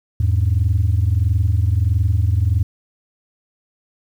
sine tone pair together, 83 / 104.53 Hz, E2 / G#2, +12 / +12 cents, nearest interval major third, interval 400 cents, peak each -15 dBFS, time 0.2-2.63 s, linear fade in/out 5 ms, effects tanh soft clip ceiling -9 dBFS + 8-bit

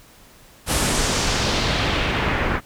pink noise with low-pass filter sweep, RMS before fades -21 dBFS, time 0.66-2.61 s, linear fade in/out 50 ms, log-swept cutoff 11000 to 1700 Hz, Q 1.5, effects pink hiss -49 dBFS RMS until 2.65 s

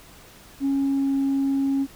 sine tone with pitch glide, 275.3 to 273.6 Hz, C#4 to C#4, -12 to -23 cents, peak -18 dBFS, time 0.6-1.87 s, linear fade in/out 50 ms, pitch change -11 cents, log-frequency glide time 0.8-1.14 s, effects tanh soft clip ceiling -17 dBFS + pink hiss -48 dBFS RMS until 1.95 s

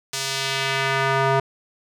square tone with band-pass filter sweep, 135.4 Hz, C#3, 40 cents flat, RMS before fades -22 dBFS, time 0.13-1.4 s, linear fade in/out 5 ms, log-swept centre 6300 to 850 Hz, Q 1, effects none

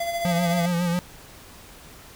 square tone with tremolo, 682 Hz, F5, 41 cents flat, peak -24 dBFS, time 0-0.66 s, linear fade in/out 5 ms, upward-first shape sine, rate 14 Hz, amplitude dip 45%
square tone with vibrato, 174.1 Hz, F3, 5 cents flat, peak -22 dBFS, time 0.25-0.99 s, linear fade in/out 0 ms, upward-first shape sine, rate 7.3 Hz, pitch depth 51 cents each way
effects pink hiss -46 dBFS RMS until 2.15 s

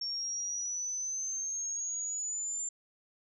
sine exponential sweep, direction up, 5480 to 7260 Hz, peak -33 dBFS, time 0.01-2.69 s, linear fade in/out 5 ms, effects none

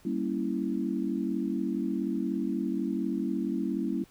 sine chord, G diminished seventh, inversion none, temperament equal, 196 / 233.1 / 277.2 / 329.6 Hz, G3 / Bb3 / Db4 / Fb4, 0 / 0 / 0 / 0 cents, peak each -33 dBFS, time 0.05-4.04 s, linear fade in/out 5 ms, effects pink hiss -60 dBFS RMS until 4.1 s

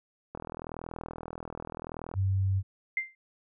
click train, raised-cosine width 1 ms, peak -24 dBFS, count 74, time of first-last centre 0.35-2.139 s, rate 40.8 Hz
sine tone, 96.4 Hz, G2, 28 cents flat, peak -24 dBFS, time 2.14-2.63 s, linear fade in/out 50 ms
sine tone with exponential decay, 2090 Hz, C7, 2 cents flat, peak -23 dBFS, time 2.97-3.15 s, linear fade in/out 2 ms, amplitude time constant 37 ms
effects none

